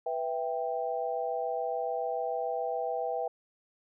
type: chord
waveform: sine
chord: E minor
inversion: second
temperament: equal with one note detuned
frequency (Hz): 493.9 / 659.3 / 786.3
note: B4 / E5 / G5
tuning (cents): 0 / 0 / +5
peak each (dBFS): -34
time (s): 0.06-3.28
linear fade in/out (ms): 5
effects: none